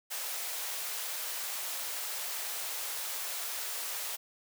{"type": "high-pass noise", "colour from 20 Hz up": "white", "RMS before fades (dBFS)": -37, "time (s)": [0.1, 4.17], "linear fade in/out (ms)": 20, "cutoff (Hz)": 470, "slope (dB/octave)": 24, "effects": []}